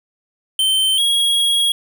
square tone pair in turn, 3103 / 3305 Hz, G7 / G#7, -18 / -9 cents, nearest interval minor second, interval 109 cents, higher second, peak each -14 dBFS, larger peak neither, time 0.59-0.98 / 0.98-1.72 s, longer second, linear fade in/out 2 ms, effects none

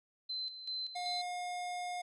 sine tone with tremolo, 4070 Hz, C8, 49 cents flat, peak -36 dBFS, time 0.29-1.22 s, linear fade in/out 10 ms, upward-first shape square, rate 2.6 Hz, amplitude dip 65%
square tone, 715 Hz, F5, 41 cents sharp, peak -38 dBFS, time 0.95-2.02 s, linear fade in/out 10 ms
effects resampled to 24000 Hz

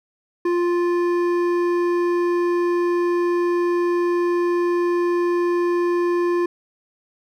triangle tone with hard clipping, 349.2 Hz, F4, in tune, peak -19 dBFS, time 0.45-6.46 s, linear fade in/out 5 ms, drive 14 dB, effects none

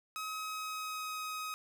sawtooth tone with pitch glide, 1273 to 1261.3 Hz, D#6 to D#6, +39 to +23 cents, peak -34 dBFS, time 0.16-1.54 s, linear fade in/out 0 ms, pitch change -16 cents, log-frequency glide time 0.35-1.21 s, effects none

